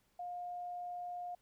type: tone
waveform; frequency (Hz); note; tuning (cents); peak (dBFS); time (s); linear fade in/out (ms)
sine; 710; F5; +28; -40; 0.19-1.35; 5
effects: pink hiss -75 dBFS RMS until 1.41 s